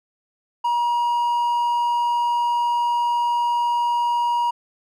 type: tone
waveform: triangle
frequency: 954 Hz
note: A#5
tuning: 40 cents sharp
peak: -16 dBFS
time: 0.64-4.51 s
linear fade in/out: 10 ms
effects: none